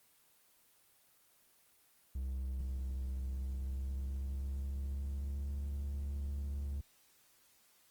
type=tone with pitch glide; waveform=triangle; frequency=65.41 to 70.51 Hz; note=C2 to C#2; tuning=0 to +30 cents; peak=-34 dBFS; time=2.15-6.81 s; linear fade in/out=5 ms; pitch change=+130 cents; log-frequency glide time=3.2-5.66 s; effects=white hiss -68 dBFS RMS until 7.9 s + Opus 24 kbps